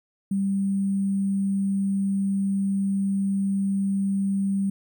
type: tone with sample-and-hold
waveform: sine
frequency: 196 Hz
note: G3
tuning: in tune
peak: -21 dBFS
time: 0.31-4.7 s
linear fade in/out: 5 ms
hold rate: 8820 Hz
effects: none